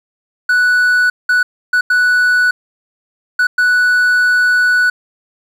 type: tone bursts at uneven times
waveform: triangle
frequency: 1480 Hz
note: F#6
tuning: in tune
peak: -7 dBFS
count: 6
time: 0.49-1.1 / 1.29-1.43 / 1.73-1.81 / 1.9-2.51 / 3.39-3.47 / 3.58-4.9 s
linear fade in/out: 5 ms
effects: 8-bit